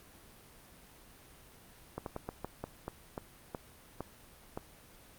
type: slowing click train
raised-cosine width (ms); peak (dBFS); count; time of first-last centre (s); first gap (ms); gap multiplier
1; -23; 11; 1.98-4.575; 82; 1.24
effects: pink hiss -57 dBFS RMS until 5.18 s + Opus 32 kbps